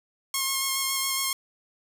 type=tone with vibrato; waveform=5% pulse; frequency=1077 Hz; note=C6; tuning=50 cents sharp; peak=-13 dBFS; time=0.34-1.33 s; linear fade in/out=2 ms; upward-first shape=square; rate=7.2 Hz; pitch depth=14 cents each way; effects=none